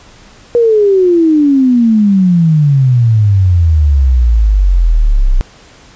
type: exponential sweep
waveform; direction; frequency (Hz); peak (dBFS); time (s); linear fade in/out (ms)
sine; down; 482.5 to 30.58; -5; 0.55-5.41; 0
effects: pink hiss -40 dBFS RMS until 5.95 s + resampled to 16000 Hz